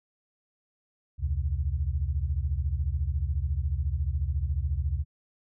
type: tone cluster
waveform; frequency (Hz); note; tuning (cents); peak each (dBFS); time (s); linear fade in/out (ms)
sine; 68 / 82.1 / 128.5; C#2 / E2 / C3; -33 / -6 / -31; -28 / -29 / -36; 1.18-5.05; 50
effects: none